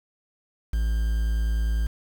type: tone with quantisation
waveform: triangle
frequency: 55 Hz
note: A1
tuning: in tune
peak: -19 dBFS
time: 0.73-1.87 s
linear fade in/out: 5 ms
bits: 7
effects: none